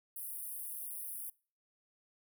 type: high-pass noise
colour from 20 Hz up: pink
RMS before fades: -43 dBFS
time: 0.16-1.3 s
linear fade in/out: 5 ms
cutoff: 9400 Hz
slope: 96 dB/octave
effects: noise-tail reverb RT60 0.4 s tail -24 dB re dry